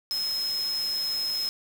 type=tone in noise; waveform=sine; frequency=5150 Hz; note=E8; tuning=41 cents flat; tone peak=-26 dBFS; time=0.11-1.49 s; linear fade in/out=0 ms; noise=white; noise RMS=-40 dBFS; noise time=0.11-1.49 s; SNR=+11 dB; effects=none